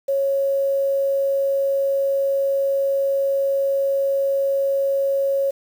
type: tone with quantisation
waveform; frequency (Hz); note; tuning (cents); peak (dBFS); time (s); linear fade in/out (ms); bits
sine; 550; C#5; -14; -17; 0.08-5.51; 10; 7
effects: none